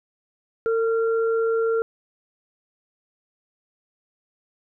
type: tone pair together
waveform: sine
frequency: 452.6 / 1378 Hz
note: A4 / F6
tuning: +49 / -24 cents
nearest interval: octave + perfect fifth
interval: 1927 cents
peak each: -19 / -30 dBFS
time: 0.66-1.82 s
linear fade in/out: 0 ms
effects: none